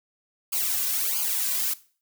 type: noise with flanger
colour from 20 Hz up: blue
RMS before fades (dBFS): -26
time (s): 0.52-1.74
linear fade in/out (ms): 10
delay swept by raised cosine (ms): 0.53 to 2.33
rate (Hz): 1.5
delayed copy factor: -0.9
effects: noise-tail reverb RT60 0.4 s tail -18 dB re dry